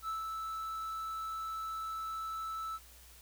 triangle tone with ADSR envelope, 1314 Hz, E6, 6 cents flat, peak -32 dBFS, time 0.02-2.79 s, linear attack 62 ms, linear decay 140 ms, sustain -3 dB, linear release 39 ms, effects added 60 Hz sine -58 dBFS peak until 3.21 s + white hiss -58 dBFS RMS until 3.21 s

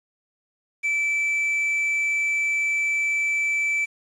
triangle tone, 2319 Hz, D7, 22 cents flat, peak -19 dBFS, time 0.83-3.86 s, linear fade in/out 20 ms, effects resampled to 24000 Hz + 8-bit

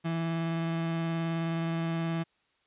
35% pulse tone with vibrato, 165.2 Hz, E3, 4 cents sharp, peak -27 dBFS, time 0.04-2.24 s, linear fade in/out 20 ms, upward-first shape sine, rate 19 Hz, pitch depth 11 cents each way, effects white hiss -71 dBFS RMS until 2.66 s + resampled to 8000 Hz

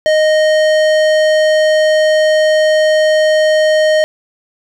sine tone with tanh clipping, 620 Hz, D#5, 6 cents flat, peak -10 dBFS, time 0.06-4.04 s, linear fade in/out 0 ms, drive 17 dB, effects none

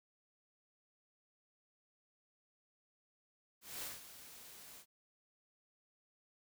white noise with ADSR envelope, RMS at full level -43 dBFS, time 3.61-4.86 s, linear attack 210 ms, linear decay 180 ms, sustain -12 dB, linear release 76 ms, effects none

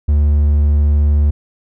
triangle tone, 73.42 Hz, D2, in tune, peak -7 dBFS, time 0.08-1.31 s, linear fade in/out 10 ms, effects none

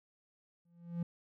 triangle tone with exponential growth, 171.2 Hz, F3, 34 cents flat, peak -29 dBFS, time 0.65-1.03 s, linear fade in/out 5 ms, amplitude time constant 81 ms, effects none

